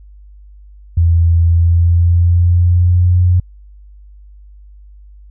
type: tone with pitch glide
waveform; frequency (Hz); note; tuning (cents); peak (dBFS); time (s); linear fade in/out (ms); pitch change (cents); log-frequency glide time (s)
sine; 84 to 89.51; E2 to F2; +33 to +43; -7; 0.97-3.4; 5; +110; 1.42-3.2
effects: added 50 Hz sine -36 dBFS peak until 5.3 s